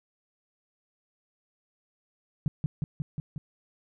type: tone with echo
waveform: sine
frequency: 149.9 Hz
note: D3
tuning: 36 cents sharp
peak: -21 dBFS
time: 2.46-2.48 s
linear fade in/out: 0 ms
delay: 180 ms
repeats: 5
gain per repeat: -2 dB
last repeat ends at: 3.38 s
effects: none